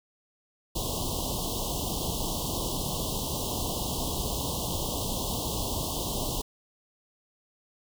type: band-stop noise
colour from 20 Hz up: pink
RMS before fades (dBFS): -31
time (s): 0.75-6.42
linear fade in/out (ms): 10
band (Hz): 1100 to 2900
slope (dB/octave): 96
effects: none